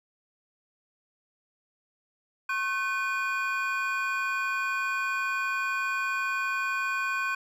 triangle tone cluster, 1087 / 1522 / 2454 Hz, C#6 / F#6 / D#7, -34 / +48 / -25 cents, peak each -30 / -28 / -31 dBFS, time 2.49-7.35 s, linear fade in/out 5 ms, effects none

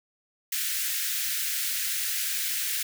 white high-pass noise, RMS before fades -29 dBFS, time 0.52-2.83 s, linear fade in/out 5 ms, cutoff 1500 Hz, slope 48 dB/octave, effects none

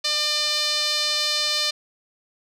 sawtooth tone with band-pass filter, 599 Hz, D5, 34 cents sharp, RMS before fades -23 dBFS, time 0.04-1.71 s, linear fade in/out 10 ms, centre 4400 Hz, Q 3.1, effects none

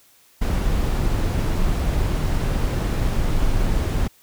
brown noise, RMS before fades -20 dBFS, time 0.41-4.08 s, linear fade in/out 10 ms, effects white hiss -55 dBFS RMS until 4.22 s

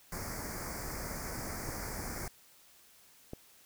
pink band-stop noise, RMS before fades -40 dBFS, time 0.12-2.28 s, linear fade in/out 2 ms, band 2300 to 4600 Hz, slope 96 dB/octave
clicks, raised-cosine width 2 ms, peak -25 / -27 dBFS, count 2, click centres 1.689 / 3.334 s
effects white hiss -61 dBFS RMS until 3.65 s

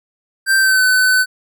square tone with pitch glide, 1568 to 1511.1 Hz, G6 to F#6, 0 to +36 cents, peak -11 dBFS, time 0.46-1.26 s, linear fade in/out 50 ms, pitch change -64 cents, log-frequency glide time 0.57-0.83 s, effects none

